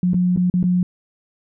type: tone with dropouts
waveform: sine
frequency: 179.7 Hz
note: F3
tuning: 50 cents sharp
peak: -14 dBFS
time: 0.03-0.83 s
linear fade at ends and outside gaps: 2 ms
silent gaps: 0.134-0.143 / 0.363-0.373 / 0.5-0.539 / 0.629-0.639 s
effects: none